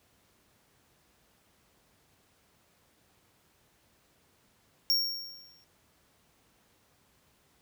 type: tone with exponential decay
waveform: square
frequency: 5530 Hz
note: F8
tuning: 18 cents flat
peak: -22 dBFS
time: 4.9-5.64 s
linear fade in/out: 0 ms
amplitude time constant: 160 ms
effects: pink hiss -67 dBFS RMS until 7.61 s + high-pass 60 Hz 12 dB/octave